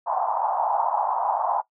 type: band-pass noise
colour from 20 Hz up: white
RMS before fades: -24 dBFS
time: 0.06-1.62 s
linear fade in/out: 20 ms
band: 730 to 960 Hz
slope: 48 dB/octave
effects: noise-tail reverb RT60 0.1 s tail -18 dB re dry